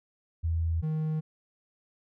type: tone pair in turn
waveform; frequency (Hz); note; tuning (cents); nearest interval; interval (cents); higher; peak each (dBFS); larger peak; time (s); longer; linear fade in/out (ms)
sine / triangle; 82.41 / 156.24; E2 / D#3; 0 / +8; major seventh; 1108; second; -25; neither; 0.43-0.82 / 0.82-1.21; neither; 20
effects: none